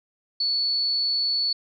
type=tone; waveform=sine; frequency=4435 Hz; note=C#8; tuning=in tune; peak=-21 dBFS; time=0.4-1.53 s; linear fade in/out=5 ms; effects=none